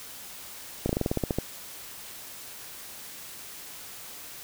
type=slowing click train; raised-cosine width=2 ms; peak=-12 dBFS; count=11; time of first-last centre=0.86-1.386 s; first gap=33 ms; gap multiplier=1.1; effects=white hiss -43 dBFS RMS until 4.43 s